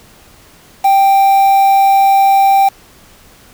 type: tone with quantisation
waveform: triangle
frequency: 784 Hz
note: G5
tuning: in tune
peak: -4 dBFS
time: 0.84-2.69 s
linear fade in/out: 10 ms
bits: 4
effects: pink hiss -43 dBFS RMS until 3.53 s